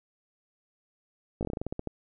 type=slowing click train; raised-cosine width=2 ms; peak=-19 dBFS; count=12; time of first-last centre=1.41-1.873 s; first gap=18 ms; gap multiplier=1.16; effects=none